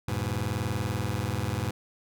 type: chord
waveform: sawtooth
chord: E major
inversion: none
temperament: just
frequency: 82.41 / 103.01 / 123.61 Hz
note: E2 / G#2 / B2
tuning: 0 / -14 / +2 cents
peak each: -32 / -26 / -28 dBFS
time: 0.08-1.71 s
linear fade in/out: 5 ms
effects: none